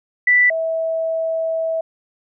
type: tone pair in turn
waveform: sine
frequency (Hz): 1975.5 / 650.5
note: B6 / E5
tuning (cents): 0 / -23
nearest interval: octave + perfect fifth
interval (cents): 1923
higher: first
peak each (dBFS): -10 / -18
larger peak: first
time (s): 0.27-0.5 / 0.5-1.81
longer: second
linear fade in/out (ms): 5
effects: none